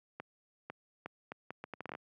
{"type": "accelerating click train", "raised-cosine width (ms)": 0.5, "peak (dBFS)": -26, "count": 13, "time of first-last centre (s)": [0.2, 1.951], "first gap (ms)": 500, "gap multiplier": 0.72, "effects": ["high-pass 150 Hz 12 dB/octave"]}